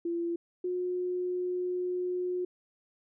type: tone pair in turn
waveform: sine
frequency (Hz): 340.7 / 361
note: F4 / F#4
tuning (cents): -43 / -43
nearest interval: minor second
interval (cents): 100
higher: second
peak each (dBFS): -29 / -29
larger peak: neither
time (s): 0.05-0.36 / 0.64-2.45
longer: second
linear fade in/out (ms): 5
effects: none